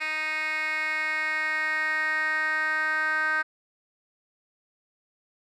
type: tone with band-pass filter sweep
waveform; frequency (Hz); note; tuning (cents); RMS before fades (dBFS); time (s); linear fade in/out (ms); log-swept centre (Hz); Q
10% pulse; 311.1; D#4; 0; -27; 0-3.43; 20; 2400 to 1600; 4.8
effects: none